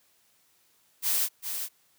blue noise with echo, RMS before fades -26 dBFS, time 1.02-1.29 s, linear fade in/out 50 ms, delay 400 ms, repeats 1, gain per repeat -7 dB, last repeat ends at 1.69 s, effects white hiss -66 dBFS RMS until 1.98 s + high-pass 60 Hz 12 dB/octave

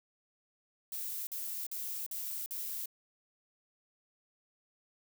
violet noise bursts, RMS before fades -39 dBFS, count 5, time 0.92-2.858 s, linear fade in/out 2 ms, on 350 ms, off 47 ms, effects none

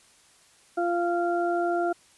harmonic tone, 346.6 Hz, F4, 13 cents flat, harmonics 1 / 2 / 4, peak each -26 / -26 / -33 dBFS, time 0.77-1.93 s, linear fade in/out 10 ms, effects white hiss -58 dBFS RMS until 2.17 s + resampled to 24000 Hz

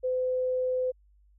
sine tone, 509 Hz, C5, 48 cents flat, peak -25 dBFS, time 0.03-0.92 s, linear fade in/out 20 ms, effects added 50 Hz sine -58 dBFS peak until 1.38 s

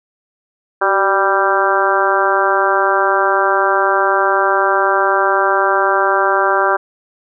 harmonic tone with a mistuned harmonic, 196 Hz, G3, in tune, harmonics 2 / 3 / 4 / 5 / 6 / 7 / 8, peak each -19 / -19 / -19 / -19 / -19 / -19 / -19 dBFS, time 0.81-6.77 s, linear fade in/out 10 ms, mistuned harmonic 2, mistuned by -41 cents, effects none

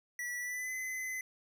square tone with pitch glide, 1949 to 2033 Hz, B6 to B6, -23 to +50 cents, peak -37 dBFS, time 0.19-1.21 s, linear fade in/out 2 ms, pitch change +73 cents, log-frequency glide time 0.39-0.74 s, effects none

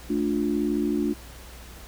sine chord, D minor, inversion second, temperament just, 220.2 / 293.7 / 352.4 Hz, A3 / D4 / F4, +2 / 0 / +16 cents, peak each -27 / -25 / -28 dBFS, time 0.09-1.14 s, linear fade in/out 20 ms, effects added 60 Hz sine -43 dBFS peak until 1.87 s + pink hiss -46 dBFS RMS until 1.87 s

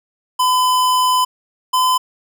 square tone pair in turn, 1010 / 1017.6 Hz, B5 / C6, +39 / -48 cents, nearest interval unison, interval 13 cents, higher second, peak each -13 dBFS, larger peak neither, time 0.39-1.25 / 1.73-1.98 s, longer first, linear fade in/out 10 ms, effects none

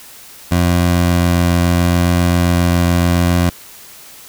20% pulse tone with vibrato, 87.31 Hz, F2, in tune, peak -6 dBFS, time 0.51-3.5 s, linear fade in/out 10 ms, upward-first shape triangle, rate 0.74 Hz, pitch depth 8 cents each way, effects white hiss -38 dBFS RMS until 4.28 s

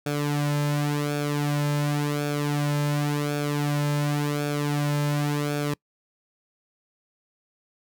sawtooth tone with flanger, 146.2 Hz, D3, 7 cents flat, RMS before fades -25 dBFS, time 0.06-5.74 s, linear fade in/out 5 ms, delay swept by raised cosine 1 to 2.7 ms, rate 0.91 Hz, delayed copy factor -0.7, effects noise-tail reverb RT60 0.1 s tail -26 dB re dry

